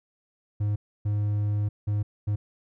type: tone bursts at uneven times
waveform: triangle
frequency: 103.83 Hz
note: G#2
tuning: in tune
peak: -21 dBFS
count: 4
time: 0.6-0.76 / 1.05-1.69 / 1.87-2.03 / 2.27-2.36 s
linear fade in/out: 10 ms
effects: none